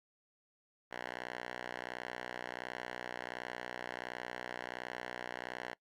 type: tone with band-pass filter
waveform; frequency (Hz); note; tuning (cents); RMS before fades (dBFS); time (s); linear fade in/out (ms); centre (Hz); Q
5% pulse; 61.4; B1; -9; -44; 0.91-5.74; 5; 1500; 1.1
effects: noise-tail reverb RT60 0.1 s tail -23 dB re dry + Opus 48 kbps